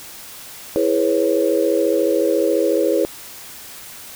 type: chord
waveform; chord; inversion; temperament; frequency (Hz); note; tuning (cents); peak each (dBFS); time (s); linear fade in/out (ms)
sine; C# minor seventh; first; equal with one note detuned; 329.6 / 415.3 / 493.9 / 548; E4 / G#4 / B4 / C#5; 0 / 0 / 0 / -20; -20; 0.76-3.05; 0
effects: white hiss -37 dBFS RMS until 4.15 s